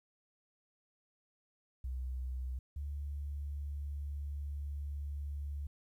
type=tone pair in turn; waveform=sine; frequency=63.9 / 71.87 Hz; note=C2 / D2; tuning=-40 / -37 cents; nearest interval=major second; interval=203 cents; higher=second; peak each=-36 / -37 dBFS; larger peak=first; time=1.84-2.59 / 2.76-5.67 s; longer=second; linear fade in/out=5 ms; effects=12-bit